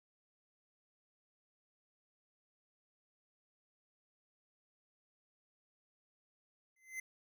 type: tone with exponential growth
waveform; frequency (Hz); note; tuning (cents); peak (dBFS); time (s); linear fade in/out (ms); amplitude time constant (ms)
square; 2057; C7; -30; -38; 6.76-7; 5; 51
effects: none